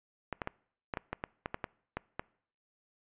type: clicks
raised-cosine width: 0.5 ms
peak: -19 dBFS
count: 12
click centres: 0.327 / 0.418 / 0.474 / 0.938 / 0.972 / 1.13 / 1.239 / 1.459 / 1.544 / 1.642 / 1.97 / 2.195 s
effects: noise-tail reverb RT60 0.6 s tail -24 dB re dry + resampled to 8000 Hz